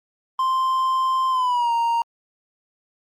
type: tone with pitch glide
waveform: triangle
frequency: 1045 to 931 Hz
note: C6 to A#5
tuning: -2 to -2 cents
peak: -16 dBFS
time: 0.39-2.02 s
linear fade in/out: 2 ms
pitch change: -200 cents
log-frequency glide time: 1.3-1.72 s
effects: Opus 32 kbps